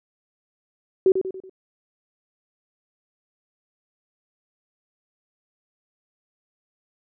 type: tone with echo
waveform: sine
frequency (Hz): 377.9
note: F#4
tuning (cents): +37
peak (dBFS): -12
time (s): 1.06-1.12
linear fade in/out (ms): 2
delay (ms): 94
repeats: 4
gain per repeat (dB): -7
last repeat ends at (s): 1.496
effects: none

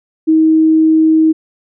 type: tone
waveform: sine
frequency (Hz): 317.3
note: D#4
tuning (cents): +34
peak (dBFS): -6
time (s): 0.27-1.33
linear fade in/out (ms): 20
effects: none

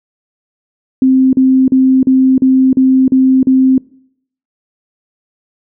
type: tone bursts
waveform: sine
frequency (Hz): 261.6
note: C4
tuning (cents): 0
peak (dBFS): -5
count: 8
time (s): 1.02-3.78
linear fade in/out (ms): 2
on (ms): 310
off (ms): 40
effects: noise-tail reverb RT60 0.7 s tail -24 dB re dry

